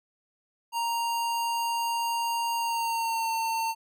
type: tone with pitch glide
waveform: square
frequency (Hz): 932.3 to 904.2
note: A#5 to A5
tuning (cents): 0 to +47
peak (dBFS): -27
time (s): 0.72-3.75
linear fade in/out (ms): 50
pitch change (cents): -53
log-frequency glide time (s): 2.56-3.32
effects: none